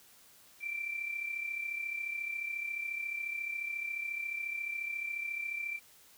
sine tone with amplitude modulation, 2349 Hz, D7, in tune, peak -32 dBFS, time 0.6-5.8 s, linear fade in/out 50 ms, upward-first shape sine, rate 34.2 Hz, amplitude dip 60%, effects white hiss -60 dBFS RMS until 6.17 s

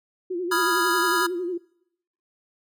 sine tone with vibrato, 355.5 Hz, F4, 31 cents sharp, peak -25 dBFS, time 0.3-1.58 s, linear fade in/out 10 ms, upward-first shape sine, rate 11 Hz, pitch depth 83 cents each way
square chord, F half-diminished seventh, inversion second, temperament equal, 987.8 / 1244.5 / 1396.9 / 1661.2 Hz, Cb6 / Eb6 / F6 / Ab6, 0 / 0 / 0 / 0 cents, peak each -27 dBFS, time 0.51-1.27 s, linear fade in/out 10 ms
effects noise-tail reverb RT60 0.8 s tail -24 dB re dry

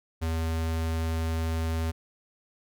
square tone, 81.3 Hz, E2, 23 cents flat, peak -27 dBFS, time 0.21-1.92 s, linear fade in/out 20 ms, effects none

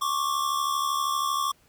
square tone pair together, 1088.3 / 1161 Hz, C#6 / D6, -32 / -20 cents, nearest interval minor second, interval 112 cents, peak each -28 dBFS, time 0.01-1.52 s, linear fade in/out 10 ms, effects pink hiss -62 dBFS RMS until 1.68 s

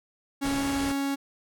45% pulse tone, 277.2 Hz, C#4, in tune, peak -26 dBFS, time 0.41-1.16 s, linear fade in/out 20 ms
pink low-pass noise, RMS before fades -35 dBFS, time 0.43-0.93 s, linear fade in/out 20 ms, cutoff 11000 Hz, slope 96 dB/octave
effects none

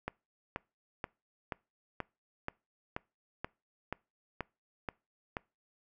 click train, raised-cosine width 0.5 ms, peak -20 dBFS, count 12, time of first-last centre 0.08-5.368 s, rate 2.08 Hz, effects noise-tail reverb RT60 0.3 s tail -25 dB re dry

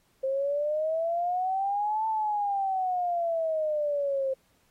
sine exponential two-way sweep, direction up then down, 527 to 888 to 527 Hz, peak -25 dBFS, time 0.23-4.34 s, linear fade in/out 10 ms, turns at 2.07 s, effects pink hiss -68 dBFS RMS until 4.7 s + AAC 48 kbps

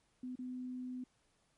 sine tone with dropouts, 252.4 Hz, B3, 38 cents sharp, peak -40 dBFS, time 0.23-1.04 s, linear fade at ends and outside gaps 5 ms, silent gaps 0.356-0.389 s, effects pink hiss -75 dBFS RMS until 1.57 s + MP3 48 kbps

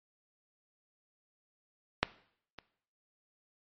clicks, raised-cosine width 0.3 ms, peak -8 / -28 dBFS, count 2, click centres 2.03 / 2.587 s, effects noise-tail reverb RT60 0.6 s tail -18 dB re dry + MP3 32 kbps

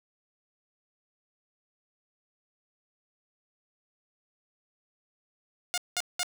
5% pulse tone bursts, 714 Hz, F5, 38 cents sharp, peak -16 dBFS, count 3, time 5.74-6.231 s, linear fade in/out 0 ms, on 37 ms, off 190 ms, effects none

